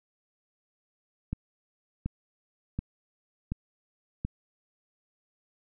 click train, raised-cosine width 5 ms, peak -18 dBFS, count 5, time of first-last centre 1.33-4.25 s, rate 1.37 Hz, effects none

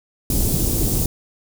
pink band-stop noise, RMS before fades -19 dBFS, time 0.3-1.06 s, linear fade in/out 2 ms, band 320 to 8300 Hz, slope 12 dB/octave, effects none

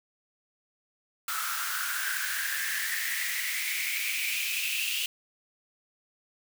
white noise with high-pass filter sweep, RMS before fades -31 dBFS, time 1.28-5.06 s, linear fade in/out 2 ms, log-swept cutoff 1300 to 2800 Hz, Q 7.7, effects none

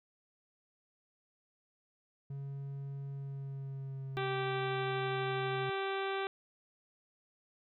triangle tone with pitch glide, 138.59 to 133.87 Hz, C#3 to C3, 0 to +40 cents, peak -37 dBFS, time 2.3-5.7 s, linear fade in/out 5 ms, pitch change -60 cents, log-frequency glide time 3.12-4.26 s
harmonic tone, 389.3 Hz, G4, 12 cents flat, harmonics 1 / 2 / 3 / 4 / 5 / 6 / 7 / 8 / 9 / 10, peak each -36 / -40 / -42 / -43 / -49 / -46 / -50 / -52 / -49 / -54 dBFS, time 4.17-6.27 s, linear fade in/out 0 ms
effects none

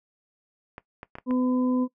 clicks, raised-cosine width 0.5 ms, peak -23 dBFS, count 5, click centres 0.781 / 1.031 / 1.154 / 1.185 / 1.309 s
harmonic tone, 252.5 Hz, B3, 39 cents sharp, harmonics 1 / 2 / 4, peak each -21 / -32 / -37 dBFS, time 1.26-1.88 s, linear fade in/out 50 ms
effects noise-tail reverb RT60 0.1 s tail -18 dB re dry

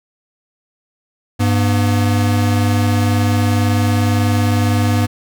square tone pair together, 100.58 / 242 Hz, G2 / B3, +45 / -35 cents, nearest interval octave + minor third, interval 1520 cents, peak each -14 / -19 dBFS, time 1.39-5.07 s, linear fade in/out 20 ms, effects none

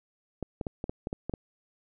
clicks, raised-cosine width 2 ms, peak -19 dBFS, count 9, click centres 0.427 / 0.612 / 0.668 / 0.841 / 0.895 / 1.071 / 1.129 / 1.296 / 1.338 s, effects none

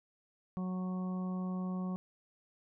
harmonic tone, 184.1 Hz, F#3, 8 cents flat, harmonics 1 / 2 / 3 / 4 / 5 / 6, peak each -34 / -49 / -51 / -52 / -56 / -50 dBFS, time 0.57-1.96 s, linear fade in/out 0 ms, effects none

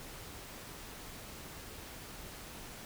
silence, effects pink hiss -48 dBFS RMS until 2.85 s

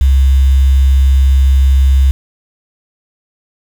sine tone with quantisation, 66.9 Hz, C2, 39 cents sharp, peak -5 dBFS, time 0.01-2.11 s, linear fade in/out 0 ms, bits 5, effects none

